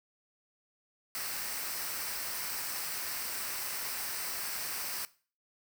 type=noise with comb filter; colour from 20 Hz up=white; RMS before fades=-37 dBFS; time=1.15-5.05 s; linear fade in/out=0 ms; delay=0.29 ms; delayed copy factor=-0.5; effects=noise-tail reverb RT60 0.4 s tail -19 dB re dry